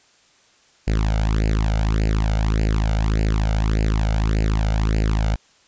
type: tone with flanger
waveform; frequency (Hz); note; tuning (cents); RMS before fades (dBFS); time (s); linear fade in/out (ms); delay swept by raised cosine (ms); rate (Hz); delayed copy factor
sawtooth; 53.6; A1; -45; -19; 0.87-5.36; 10; 0.42 to 1.4; 1.7; +0.95
effects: white hiss -56 dBFS RMS until 5.67 s + resampled to 16000 Hz